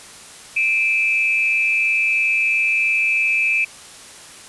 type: tone pair together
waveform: sine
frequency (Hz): 2362 / 2585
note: D7 / E7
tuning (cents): +9 / -34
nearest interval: major second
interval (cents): 157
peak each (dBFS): -18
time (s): 0.56-3.65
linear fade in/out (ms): 10
effects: white hiss -40 dBFS RMS until 4.48 s + resampled to 24000 Hz